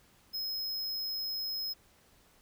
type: tone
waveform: square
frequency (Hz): 5130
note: E8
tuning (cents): -48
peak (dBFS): -34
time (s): 0.33-1.74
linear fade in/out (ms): 20
effects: pink hiss -64 dBFS RMS until 2.41 s